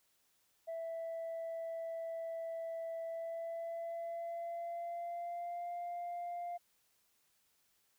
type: tone with pitch glide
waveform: sine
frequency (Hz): 660 to 698.8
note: E5 to F5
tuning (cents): +2 to +1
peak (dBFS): -37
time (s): 0.67-6.58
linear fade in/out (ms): 20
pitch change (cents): +99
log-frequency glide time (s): 3.04-5.69
effects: tanh soft clip ceiling -37 dBFS + white hiss -75 dBFS RMS until 7.98 s